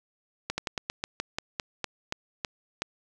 slowing click train, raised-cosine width 0.2 ms, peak -12 dBFS, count 13, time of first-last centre 0.5-2.82 s, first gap 80 ms, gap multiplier 1.15, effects none

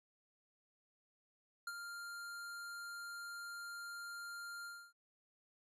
square tone with ADSR envelope, 1396.9 Hz, F6, in tune, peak -40 dBFS, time 1.67-4.93 s, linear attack 4 ms, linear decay 41 ms, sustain -6 dB, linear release 280 ms, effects resampled to 32000 Hz

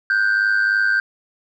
sine tone pair together, 1463 / 1566.3 Hz, F#6 / G6, -20 / -2 cents, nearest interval minor second, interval 118 cents, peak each -18 / -14 dBFS, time 0.1-1 s, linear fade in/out 2 ms, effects tanh soft clip ceiling -12 dBFS

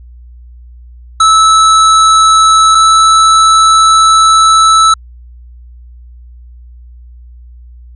square tone pair in turn, 1307 / 1312.7 Hz, E6 / E6, -15 / -8 cents, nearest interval unison, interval 7 cents, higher second, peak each -4 dBFS, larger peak neither, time 1.2-2.75 / 2.75-4.94 s, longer second, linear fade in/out 5 ms, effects added 60 Hz sine -31 dBFS peak until 7.95 s + resampled to 24000 Hz

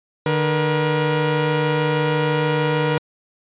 sawtooth tone pair together, 150.53 / 477.9 Hz, D3 / A#4, +43 / +43 cents, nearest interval octave + minor sixth, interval 2000 cents, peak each -16 dBFS, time 0.26-2.98 s, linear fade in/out 2 ms, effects resampled to 8000 Hz

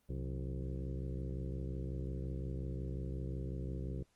harmonic tone with a mistuned harmonic, 65.6 Hz, C2, 5 cents sharp, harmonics 1 / 2 / 3 / 4 / 5 / 6 / 7 / 8, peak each -40 / -42 / -47 / -52 / -50 / -51 / -55 / -56 dBFS, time 0.09-4.03 s, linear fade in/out 5 ms, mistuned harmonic 3, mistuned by -120 cents, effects pink hiss -75 dBFS RMS until 4.15 s + Opus 24 kbps

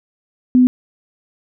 sine tone, 251.4 Hz, B3, 31 cents sharp, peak -7 dBFS, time 0.55-0.67 s, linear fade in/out 0 ms, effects none

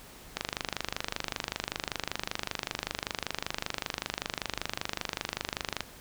click train, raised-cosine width 0.2 ms, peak -12 dBFS, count 138, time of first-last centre 0.37-5.807 s, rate 25.2 Hz, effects pink hiss -50 dBFS RMS until 6 s

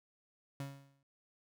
35% pulse tone with exponential decay, 138.5 Hz, C#3, 1 cent flat, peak -36 dBFS, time 0.6-1.03 s, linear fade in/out 2 ms, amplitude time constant 92 ms, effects none

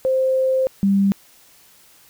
sine tone pair in turn, 523.3 / 197.32 Hz, C5 / G3, 0 / +12 cents, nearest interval octave + perfect fourth, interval 1688 cents, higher first, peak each -15 / -13 dBFS, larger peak second, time 0.05-0.67 / 0.83-1.12 s, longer first, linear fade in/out 0 ms, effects white hiss -51 dBFS RMS until 2.09 s

